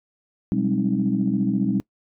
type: tone cluster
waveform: sine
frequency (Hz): 125.6 / 187.7 / 202.2 / 267.1 / 313.3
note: B2 / F#3 / G#3 / C4 / D#4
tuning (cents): +30 / +25 / -46 / +36 / +12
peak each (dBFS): -30 / -25 / -22 / -25 / -28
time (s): 0.52-1.8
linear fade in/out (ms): 0
effects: noise-tail reverb RT60 0.1 s tail -23 dB re dry + tanh soft clip ceiling -8 dBFS